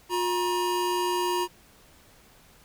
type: tone pair together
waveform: square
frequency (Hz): 357.4 / 953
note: F4 / A#5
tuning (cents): +40 / +38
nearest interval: octave + perfect fourth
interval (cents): 1698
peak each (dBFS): -28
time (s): 0.09-1.48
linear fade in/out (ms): 50
effects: pink hiss -56 dBFS RMS until 2.64 s